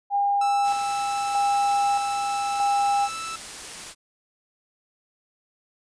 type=tone with tremolo; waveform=sine; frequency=806 Hz; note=G5; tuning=48 cents sharp; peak=-19 dBFS; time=0.1-3.09 s; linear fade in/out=50 ms; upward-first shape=square; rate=0.8 Hz; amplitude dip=45%
type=tone; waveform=sawtooth; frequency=1318.5 Hz; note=E6; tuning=in tune; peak=-27 dBFS; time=0.41-3.36 s; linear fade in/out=5 ms
type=noise; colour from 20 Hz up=white; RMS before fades=-37 dBFS; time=0.63-3.95 s; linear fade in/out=50 ms
effects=resampled to 22050 Hz